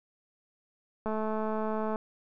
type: click train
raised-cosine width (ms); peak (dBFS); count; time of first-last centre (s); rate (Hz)
1; -20; 196; 1.06-1.959; 217
effects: none